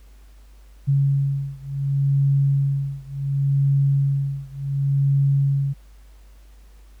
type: beating tone pair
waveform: sine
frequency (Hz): 138.59 / 139.28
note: C#3 / C#3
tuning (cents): 0 / +9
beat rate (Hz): 0.69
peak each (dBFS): -20 / -21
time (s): 0.87-5.74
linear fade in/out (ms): 20
effects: added 50 Hz sine -44 dBFS peak until 7 s + pink hiss -59 dBFS RMS until 7 s

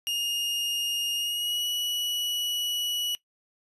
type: tone with pitch glide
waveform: 40% pulse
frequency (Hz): 2843 to 2935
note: F7 to F#7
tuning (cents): +30 to -15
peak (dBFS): -26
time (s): 0.07-3.15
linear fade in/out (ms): 0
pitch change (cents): +55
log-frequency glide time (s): 1.16-1.68
effects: noise-tail reverb RT60 0.1 s tail -18 dB re dry + resampled to 32000 Hz

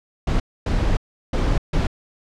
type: noise bursts at uneven times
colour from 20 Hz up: brown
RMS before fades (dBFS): -19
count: 4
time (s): 0.27-0.4 / 0.66-0.97 / 1.33-1.58 / 1.73-1.87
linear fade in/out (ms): 5
effects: low-pass 6000 Hz 12 dB/octave

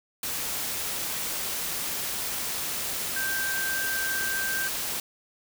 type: tone in noise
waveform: sine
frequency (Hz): 1568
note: G6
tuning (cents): 0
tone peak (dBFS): -28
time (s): 3.16-4.68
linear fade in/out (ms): 2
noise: white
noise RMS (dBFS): -31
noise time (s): 0.23-5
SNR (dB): 0
effects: none

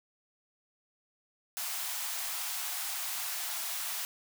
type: high-pass noise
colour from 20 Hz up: white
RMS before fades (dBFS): -36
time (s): 1.57-4.05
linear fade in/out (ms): 0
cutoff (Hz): 640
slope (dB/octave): 96
effects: none

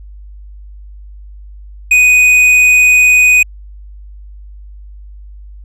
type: tone with tanh clipping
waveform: triangle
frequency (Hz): 2489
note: D#7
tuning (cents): 0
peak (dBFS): -6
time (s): 1.91-3.43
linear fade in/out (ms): 5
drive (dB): 12
effects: added 50 Hz sine -30 dBFS peak until 5.64 s

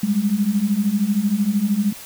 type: beating tone pair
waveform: sine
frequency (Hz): 196 / 209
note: G3 / G#3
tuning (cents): 0 / +11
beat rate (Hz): 13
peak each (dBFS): -21 / -18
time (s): 0.03-1.93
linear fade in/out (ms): 5
effects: white hiss -38 dBFS RMS until 2.05 s

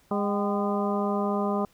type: harmonic tone with a mistuned harmonic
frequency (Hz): 204.1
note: G#3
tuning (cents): -30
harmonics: 1 / 2 / 3 / 4 / 5 / 6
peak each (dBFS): -27 / -30 / -32 / -33 / -34 / -35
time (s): 0.11-1.65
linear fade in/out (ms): 2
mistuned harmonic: 4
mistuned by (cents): -73
effects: pink hiss -62 dBFS RMS until 1.73 s

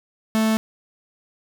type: tone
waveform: 45% pulse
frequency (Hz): 220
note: A3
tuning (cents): 0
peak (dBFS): -17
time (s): 0.35-0.57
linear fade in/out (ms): 0
effects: none

